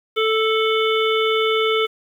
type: harmonic tone with a mistuned harmonic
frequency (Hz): 440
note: A4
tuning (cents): 0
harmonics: 1 / 3 / 5 / 7 / 8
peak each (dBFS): -18 / -23 / -25 / -26 / -27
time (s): 0.16-1.87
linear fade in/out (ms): 20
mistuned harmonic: 7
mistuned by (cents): -32
effects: 8-bit